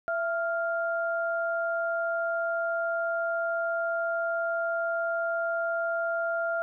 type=tone pair together; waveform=sine; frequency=668.5 / 1396.9 Hz; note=E5 / F6; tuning=+24 / 0 cents; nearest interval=octave + minor second; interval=1276 cents; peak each=-28 / -30 dBFS; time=0.08-6.62 s; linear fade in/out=0 ms; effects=none